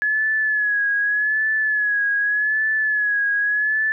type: tone with vibrato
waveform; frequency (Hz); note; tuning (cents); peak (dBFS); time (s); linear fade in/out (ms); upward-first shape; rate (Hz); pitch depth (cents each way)
sine; 1697; G#6; +37; -17; 0.02-3.92; 0; sine; 0.84; 52
effects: none